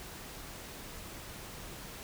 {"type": "silence", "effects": ["pink hiss -46 dBFS RMS until 2.03 s"]}